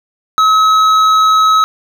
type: tone with hard clipping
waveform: triangle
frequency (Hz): 1284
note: E6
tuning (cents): -46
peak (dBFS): -8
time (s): 0.38-1.64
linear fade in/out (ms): 0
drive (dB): 11
effects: none